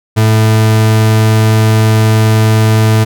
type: tone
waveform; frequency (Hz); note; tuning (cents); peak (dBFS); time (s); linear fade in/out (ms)
40% pulse; 109.6; A2; -6; -5; 0.16-3.05; 20
effects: none